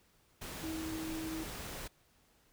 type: tone in noise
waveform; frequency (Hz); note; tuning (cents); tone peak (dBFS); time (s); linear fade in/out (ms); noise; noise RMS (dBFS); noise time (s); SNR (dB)
sine; 319.7; D#4; +47; -38; 0.63-1.44; 10; pink; -44; 0.41-1.88; +3
effects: pink hiss -69 dBFS RMS until 2.52 s